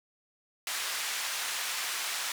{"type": "band-pass noise", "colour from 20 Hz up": "pink", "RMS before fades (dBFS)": -34, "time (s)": [0.67, 2.32], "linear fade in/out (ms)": 2, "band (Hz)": [1400, 12000], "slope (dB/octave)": 12, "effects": []}